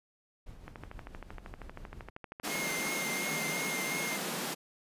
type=noise with tremolo; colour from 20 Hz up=brown; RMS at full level=-46 dBFS; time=0.46-2.1 s; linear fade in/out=10 ms; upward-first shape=triangle; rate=6.1 Hz; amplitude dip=50%
type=click train; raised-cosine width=0.5 ms; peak=-28 dBFS; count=29; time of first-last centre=0.68-2.868 s; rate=12.8 Hz
type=high-pass noise; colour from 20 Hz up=pink; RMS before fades=-36 dBFS; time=2.43-4.55 s; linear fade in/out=20 ms; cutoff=150 Hz; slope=96 dB/octave
type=tone with vibrato; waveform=square; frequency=2124 Hz; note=C7; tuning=25 cents sharp; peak=-36 dBFS; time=2.48-4.19 s; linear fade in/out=50 ms; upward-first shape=triangle; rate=2.8 Hz; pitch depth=33 cents each way
effects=resampled to 32000 Hz